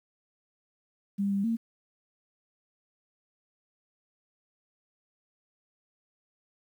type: tone with pitch steps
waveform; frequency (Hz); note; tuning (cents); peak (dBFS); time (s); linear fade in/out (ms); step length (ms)
sine; 199.7 / 198.3 / 228.6; G3 / G3 / A#3; +32 / +20 / -34; -25; 1.18-1.57; 20; 130
effects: 10-bit